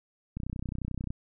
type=click train; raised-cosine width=5 ms; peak=-22 dBFS; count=24; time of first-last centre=0.37-1.105 s; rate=31.3 Hz; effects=none